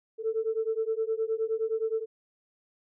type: beating tone pair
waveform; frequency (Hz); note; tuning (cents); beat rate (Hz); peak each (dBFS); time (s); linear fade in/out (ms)
sine; 440 / 449.6; A4 / A4; 0 / +37; 9.6; -29; 0.18-2.06; 50
effects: tanh soft clip ceiling -19 dBFS